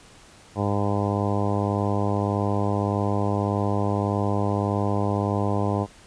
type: harmonic tone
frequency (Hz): 101.7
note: G#2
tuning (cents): -36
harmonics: 1 / 2 / 3 / 4 / 5 / 6 / 7 / 8 / 9 / 10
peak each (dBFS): -25 / -28 / -30 / -31 / -32 / -33 / -33 / -34 / -35 / -35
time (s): 0.55-5.87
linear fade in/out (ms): 50
effects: pink hiss -50 dBFS RMS until 6.06 s + resampled to 22050 Hz